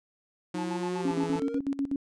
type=tone with pitch glide; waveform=sawtooth; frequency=179.8 to 166.79 Hz; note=F#3 to E3; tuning=-49 to +21 cents; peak=-29 dBFS; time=0.54-1.4 s; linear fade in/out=5 ms; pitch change=-130 cents; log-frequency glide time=0.98-1.17 s
type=exponential sweep; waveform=triangle; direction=up; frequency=311.1 to 480.3 Hz; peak=-31 dBFS; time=0.54-1.59 s; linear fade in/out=10 ms
type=tone bursts; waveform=triangle; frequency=870 Hz; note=A5; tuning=20 cents flat; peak=-33 dBFS; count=7; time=0.58-1.388 s; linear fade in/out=5 ms; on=64 ms; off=60 ms
type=tone with tremolo; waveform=sine; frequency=277.2 Hz; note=C#4; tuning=in tune; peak=-25 dBFS; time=1.05-1.96 s; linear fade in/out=2 ms; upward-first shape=square; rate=8.1 Hz; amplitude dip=80%
effects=resampled to 22050 Hz